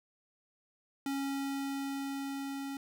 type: tone with level ramp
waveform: square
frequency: 275.6 Hz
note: C#4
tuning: 10 cents flat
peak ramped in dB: -33 to -38 dBFS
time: 1.06-2.77 s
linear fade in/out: 2 ms
effects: none